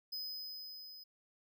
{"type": "tone with level ramp", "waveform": "square", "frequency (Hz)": 5030, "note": "D#8", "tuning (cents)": 18, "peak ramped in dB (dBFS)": [-39, -51], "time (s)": [0.12, 1.04], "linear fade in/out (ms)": 10, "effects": []}